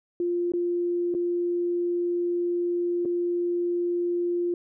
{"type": "tone with dropouts", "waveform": "sine", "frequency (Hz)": 349.2, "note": "F4", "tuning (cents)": 0, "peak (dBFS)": -23, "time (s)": [0.2, 4.54], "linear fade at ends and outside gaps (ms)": 2, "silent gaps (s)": [[0.52, 0.536], [1.141, 1.148], [3.051, 3.056]], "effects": []}